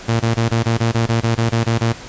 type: tone bursts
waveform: sawtooth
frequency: 115 Hz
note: A#2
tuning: 23 cents flat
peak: -10 dBFS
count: 13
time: 0.08-1.928 s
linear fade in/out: 10 ms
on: 120 ms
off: 24 ms
effects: pink hiss -35 dBFS RMS until 2.08 s + resampled to 16000 Hz